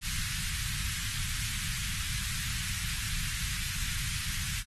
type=band-stop noise; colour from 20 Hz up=pink; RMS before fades=-34 dBFS; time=0.01-4.64 s; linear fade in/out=50 ms; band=150 to 1600 Hz; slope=24 dB/octave; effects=AAC 32 kbps